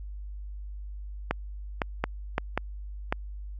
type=clicks; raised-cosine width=0.5 ms; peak=-10 dBFS; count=6; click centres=1.31 / 1.818 / 2.04 / 2.381 / 2.576 / 3.125 s; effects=added 50 Hz sine -36 dBFS peak until 3.59 s